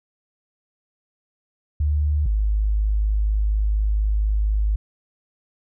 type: tone pair in turn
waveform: sine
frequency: 74.1 / 52.11 Hz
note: D2 / G#1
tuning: +16 / +7 cents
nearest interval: tritone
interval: 609 cents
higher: first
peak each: -17 dBFS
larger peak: neither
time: 1.8-2.26 / 2.26-4.76 s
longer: second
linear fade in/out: 5 ms
effects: none